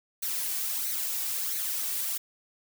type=noise with flanger; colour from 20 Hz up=blue; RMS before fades=-31 dBFS; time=0.22-2.18 s; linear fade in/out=10 ms; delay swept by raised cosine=0.48 to 2.68 ms; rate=1.5 Hz; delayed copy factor=+0.6; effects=none